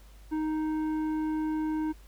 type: tone with tanh clipping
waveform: sine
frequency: 311 Hz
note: D#4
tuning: 1 cent flat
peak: -29 dBFS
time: 0.31-1.93 s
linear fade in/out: 20 ms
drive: 10 dB
effects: added 50 Hz sine -49 dBFS peak until 2.07 s + pink hiss -60 dBFS RMS until 2.07 s